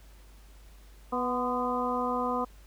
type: harmonic tone with a mistuned harmonic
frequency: 246.8 Hz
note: B3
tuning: 1 cent flat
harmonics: 1 / 2 / 3 / 4 / 5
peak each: -33 / -33 / -35 / -32 / -34 dBFS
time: 1.12-2.45 s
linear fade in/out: 10 ms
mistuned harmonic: 4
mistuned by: +55 cents
effects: added 50 Hz sine -50 dBFS peak until 2.66 s + pink hiss -60 dBFS RMS until 2.66 s